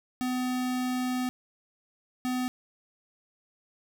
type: tone bursts at uneven times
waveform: square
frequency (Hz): 252.3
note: B3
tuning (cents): +37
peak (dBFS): -28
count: 2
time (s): 0.21-1.29 / 2.25-2.48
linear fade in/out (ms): 0
effects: none